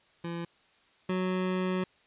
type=tone pair in turn; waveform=25% pulse; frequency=169.8 / 184.75 Hz; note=F3 / F#3; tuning=-48 / -2 cents; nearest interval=minor second; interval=146 cents; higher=second; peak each=-30 / -24 dBFS; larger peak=second; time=0.24-0.45 / 1.09-1.84 s; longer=second; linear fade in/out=5 ms; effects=white hiss -64 dBFS RMS until 2.06 s + resampled to 8000 Hz